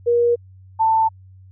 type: tone pair in turn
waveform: sine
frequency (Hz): 475.6 / 889.3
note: A#4 / A5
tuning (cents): +35 / +18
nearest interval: major seventh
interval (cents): 1083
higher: second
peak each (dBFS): -13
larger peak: neither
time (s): 0.06-0.36 / 0.79-1.09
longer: neither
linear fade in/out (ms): 20
effects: added 94 Hz sine -42 dBFS peak until 1.51 s